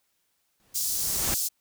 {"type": "noise with exponential growth", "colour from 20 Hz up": "pink", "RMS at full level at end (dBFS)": -28, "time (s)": [0.6, 1.34], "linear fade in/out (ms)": 0, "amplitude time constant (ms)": 160}
{"type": "high-pass noise", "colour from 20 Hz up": "pink", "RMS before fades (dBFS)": -28, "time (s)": [0.74, 1.49], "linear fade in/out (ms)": 20, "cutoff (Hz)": 5300, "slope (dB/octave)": 24}
{"effects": ["white hiss -73 dBFS RMS until 1.6 s"]}